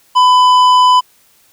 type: tone with tanh clipping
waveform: sine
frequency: 1002 Hz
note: B5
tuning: 25 cents sharp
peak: -7 dBFS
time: 0.15-1.01 s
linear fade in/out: 20 ms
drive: 11 dB
effects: white hiss -51 dBFS RMS until 1.52 s